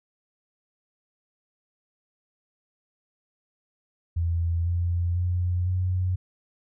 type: tone with pitch steps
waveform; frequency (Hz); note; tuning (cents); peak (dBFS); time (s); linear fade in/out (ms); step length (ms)
sine; 84.4 / 86.72 / 89.11 / 91.56; E2 / F2 / F2 / F#2; +41 / -12 / +35 / -18; -22; 4.16-6.16; 10; 500
effects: none